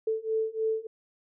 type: beating tone pair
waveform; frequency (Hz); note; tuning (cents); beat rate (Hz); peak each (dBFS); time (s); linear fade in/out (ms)
sine; 440 / 443.3; A4 / A4; 0 / +13; 3.3; -30 / -29; 0.07-0.87; 5
effects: none